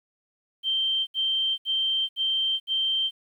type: tone bursts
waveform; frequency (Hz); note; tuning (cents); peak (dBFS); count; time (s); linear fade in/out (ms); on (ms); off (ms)
sine; 3136; G7; 0; -22; 5; 0.63-3.11; 50; 440; 70
effects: 10-bit